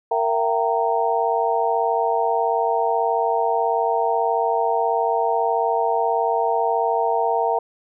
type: harmonic tone with a mistuned harmonic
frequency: 154.2 Hz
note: D#3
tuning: 15 cents flat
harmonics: 3 / 4 / 5 / 6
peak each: -23 / -23 / -23 / -23 dBFS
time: 0.11-7.59 s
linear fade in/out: 5 ms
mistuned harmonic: 4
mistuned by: +150 cents
effects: none